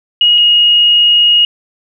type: tone pair in turn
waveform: sine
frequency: 2888 / 2875 Hz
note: F#7 / F7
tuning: -43 / +50 cents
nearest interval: unison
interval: 7 cents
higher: first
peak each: -5 dBFS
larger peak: neither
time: 0.21-0.38 / 0.38-1.45 s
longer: second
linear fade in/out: 2 ms
effects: none

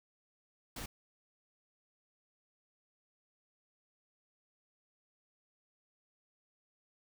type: noise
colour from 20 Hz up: pink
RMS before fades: -43 dBFS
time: 0.76-0.86 s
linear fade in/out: 5 ms
effects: none

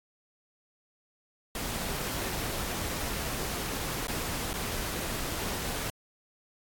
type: noise with dropouts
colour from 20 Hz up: pink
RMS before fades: -34 dBFS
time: 1.55-5.9 s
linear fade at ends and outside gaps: 2 ms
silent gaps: 4.071-4.081 / 4.532-4.538 s
effects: AAC 64 kbps

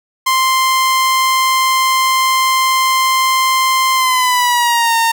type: tone with pitch glide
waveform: sawtooth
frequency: 1046.5 to 916.3 Hz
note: C6 to A#5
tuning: 0 to -30 cents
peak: -7 dBFS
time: 0.26-5.12 s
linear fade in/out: 10 ms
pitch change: -230 cents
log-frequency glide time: 3.95-4.96 s
effects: none

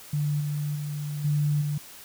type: tone with level steps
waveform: sine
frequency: 147.6 Hz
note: D3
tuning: 9 cents sharp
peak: -23 / -26 / -29 / -21 / -25 dBFS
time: 0.13-1.78 s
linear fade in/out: 5 ms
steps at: 0.4 / 0.75 / 1.24 / 1.61 s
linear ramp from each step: 10 ms
effects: white hiss -46 dBFS RMS until 2.04 s

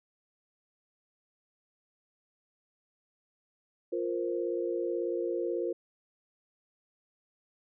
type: chord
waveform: sine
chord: F suspended fourth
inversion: none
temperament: just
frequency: 349.2 / 465.6 / 523.8 Hz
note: F4 / Bb4 / C5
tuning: 0 / -2 / +2 cents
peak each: -32 / -34 / -36 dBFS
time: 3.92-5.73 s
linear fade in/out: 10 ms
effects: none

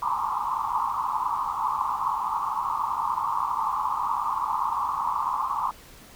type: band-pass noise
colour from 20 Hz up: pink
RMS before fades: -27 dBFS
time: 0.02-5.71 s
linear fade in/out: 2 ms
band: 860 to 1200 Hz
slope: 96 dB/octave
effects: pink hiss -49 dBFS RMS until 6.15 s

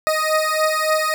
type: beating tone pair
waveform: 20% pulse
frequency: 622.3 / 625.8 Hz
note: D#5 / D#5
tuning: 0 / +10 cents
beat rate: 3.5 Hz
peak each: -15 dBFS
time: 0.07-1.14 s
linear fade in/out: 0 ms
effects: none

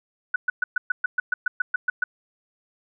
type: tone bursts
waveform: sine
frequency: 1484 Hz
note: F#6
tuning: 5 cents sharp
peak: -18 dBFS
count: 13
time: 0.34-2.04 s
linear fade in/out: 5 ms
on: 20 ms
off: 120 ms
effects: none

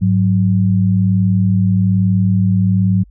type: tone pair together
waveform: sine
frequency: 103.83 / 185 Hz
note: G#2 / F#3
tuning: 0 / 0 cents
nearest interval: minor seventh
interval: 1000 cents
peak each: -13 dBFS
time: 0.01-3.04 s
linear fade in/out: 20 ms
effects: added 50 Hz sine -41 dBFS peak until 3.1 s

